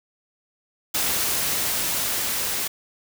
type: noise with level ramp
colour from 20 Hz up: white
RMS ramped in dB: -23 to -26 dBFS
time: 0.94-2.68 s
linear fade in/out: 10 ms
effects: none